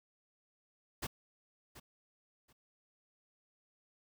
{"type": "noise with echo", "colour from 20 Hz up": "pink", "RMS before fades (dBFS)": -39, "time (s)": [1.02, 1.07], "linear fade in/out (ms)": 10, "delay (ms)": 730, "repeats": 2, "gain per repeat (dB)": -14, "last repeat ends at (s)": 2.53, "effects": []}